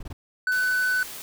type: noise bursts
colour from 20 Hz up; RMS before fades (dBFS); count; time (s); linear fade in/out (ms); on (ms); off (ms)
brown; -35; 3; 0-0.13; 5; 30; 20
type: tone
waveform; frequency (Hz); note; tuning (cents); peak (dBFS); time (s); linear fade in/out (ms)
triangle; 1502; F#6; +26; -19; 0.47-1.03; 2
type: noise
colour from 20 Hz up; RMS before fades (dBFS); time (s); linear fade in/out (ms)
white; -38; 0.52-1.22; 0
effects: none